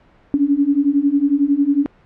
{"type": "beating tone pair", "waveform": "sine", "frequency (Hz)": [277.2, 288.2], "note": ["C#4", "D4"], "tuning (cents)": [0, -33], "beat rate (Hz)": 11, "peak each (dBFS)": [-17, -15], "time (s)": [0.34, 1.86], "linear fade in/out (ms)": 0, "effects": ["pink hiss -52 dBFS RMS until 2.05 s", "low-pass 2000 Hz 12 dB/octave"]}